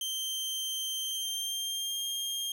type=tone with pitch glide; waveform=sawtooth; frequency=3136 to 3213 Hz; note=G7 to G7; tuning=0 to +42 cents; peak=-29 dBFS; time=0.01-2.52 s; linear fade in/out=2 ms; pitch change=+42 cents; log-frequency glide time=1-2.04 s; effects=none